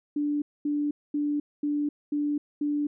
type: tone bursts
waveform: sine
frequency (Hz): 293.1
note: D4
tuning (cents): -3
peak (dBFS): -24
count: 6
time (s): 0.16-2.87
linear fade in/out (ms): 5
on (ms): 260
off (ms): 230
effects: none